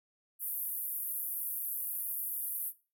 white band-pass noise, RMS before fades -37 dBFS, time 0.39-2.73 s, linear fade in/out 50 ms, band 11000 to 15000 Hz, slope 48 dB/octave, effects noise-tail reverb RT60 0.3 s tail -17 dB re dry

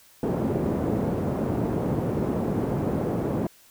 pink band-pass noise, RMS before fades -26 dBFS, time 0.23-3.47 s, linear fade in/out 2 ms, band 130 to 490 Hz, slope 12 dB/octave, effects white hiss -55 dBFS RMS until 3.7 s

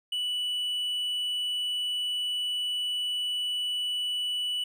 triangle tone, 2960 Hz, F#7, in tune, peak -26 dBFS, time 0.12-4.64 s, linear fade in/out 5 ms, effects none

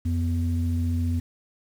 sine tone pair together, 86.89 / 246.2 Hz, F2 / B3, -8 / -5 cents, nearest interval octave + tritone, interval 1803 cents, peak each -22 / -28 dBFS, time 0.05-1.2 s, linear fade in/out 10 ms, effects tanh soft clip ceiling -15 dBFS + 8-bit

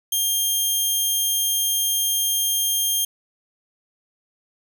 10% pulse tone, 3200 Hz, G7, 35 cents sharp, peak -11 dBFS, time 0.12-3.05 s, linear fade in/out 5 ms, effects none

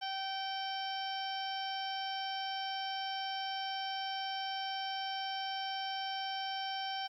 harmonic tone, 774 Hz, G5, 22 cents flat, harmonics 1 / 2 / 3 / 4 / 5 / 6 / 7, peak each -38 / -45 / -50 / -42 / -54 / -50 / -46 dBFS, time 0.01-7.08 s, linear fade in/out 20 ms, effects 12-bit

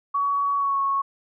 sine tone with pitch glide, 1127 to 1102.5 Hz, C#6 to C#6, +28 to -10 cents, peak -20 dBFS, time 0.14-1.02 s, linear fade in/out 10 ms, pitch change -38 cents, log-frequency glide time 0.55-0.79 s, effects none

